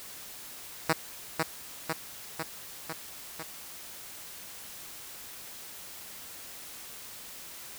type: tone with echo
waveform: 5% pulse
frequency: 160.7 Hz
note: E3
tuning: 44 cents flat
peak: -11 dBFS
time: 0.89-0.93 s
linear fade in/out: 5 ms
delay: 500 ms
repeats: 5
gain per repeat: -3 dB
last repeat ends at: 3.43 s
effects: white hiss -45 dBFS RMS until 7.78 s